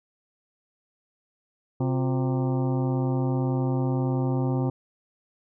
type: harmonic tone with a mistuned harmonic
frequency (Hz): 130.81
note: C3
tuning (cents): 0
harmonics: 1 / 2 / 3 / 4 / 5 / 6 / 7 / 8 / 9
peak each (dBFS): -24 / -28 / -32 / -36 / -43 / -38 / -41 / -48 / -47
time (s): 1.8-4.7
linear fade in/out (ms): 5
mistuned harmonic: 3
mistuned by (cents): -150
effects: none